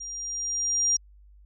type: tone with level ramp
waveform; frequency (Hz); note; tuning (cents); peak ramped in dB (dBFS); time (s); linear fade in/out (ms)
sine; 5700; F8; +34; -35 to -19; 0-0.97; 10
effects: added 50 Hz sine -50 dBFS peak until 1.45 s